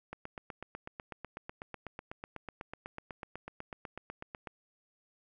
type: click train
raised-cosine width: 0.5 ms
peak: -26 dBFS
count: 36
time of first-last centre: 0.13-4.472 s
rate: 8.06 Hz
effects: none